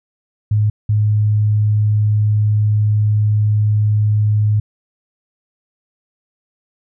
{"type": "tone pair in turn", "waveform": "sine", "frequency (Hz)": [105.8, 105.8], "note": ["G#2", "G#2"], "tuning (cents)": [33, 33], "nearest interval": "unison", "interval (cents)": 0, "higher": "neither", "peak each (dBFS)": -11, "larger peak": "neither", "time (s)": [[0.51, 0.7], [0.89, 4.6]], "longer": "second", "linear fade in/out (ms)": 5, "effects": []}